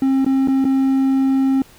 triangle tone with dropouts, 267.6 Hz, C4, 39 cents sharp, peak -11 dBFS, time 0.02-1.62 s, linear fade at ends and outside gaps 2 ms, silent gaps 0.247-0.263 / 0.475-0.483 / 0.644-0.651 s, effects pink hiss -47 dBFS RMS until 1.78 s

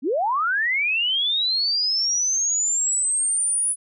sine linear sweep, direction up, 224.9 to 9956 Hz, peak -19 dBFS, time 0.02-3.76 s, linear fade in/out 50 ms, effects none

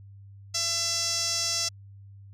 sawtooth tone with band-pass filter, 672 Hz, E5, 33 cents sharp, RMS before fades -28 dBFS, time 0.54-1.69 s, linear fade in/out 10 ms, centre 5700 Hz, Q 4.6, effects added 99 Hz sine -45 dBFS peak until 2.33 s

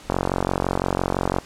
click train, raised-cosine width 1 ms, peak -6 dBFS, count 60, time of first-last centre 0.1-1.385 s, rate 45.9 Hz, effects pink hiss -44 dBFS RMS until 1.45 s + low-pass 9000 Hz 12 dB/octave

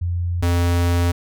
sine / square tone pair in turn, 87.31 / 86.81 Hz, F2 / F2, 0 / -10 cents, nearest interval unison, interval 10 cents, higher first, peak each -19 / -16 dBFS, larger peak second, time 0.01-0.42 / 0.42-1.12 s, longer second, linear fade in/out 10 ms, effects none

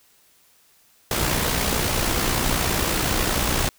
pink noise with amplitude modulation, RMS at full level -20 dBFS, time 1.11-3.69 s, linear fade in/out 2 ms, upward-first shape sine, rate 60.1 Hz, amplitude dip 50%, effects white hiss -58 dBFS RMS until 3.78 s

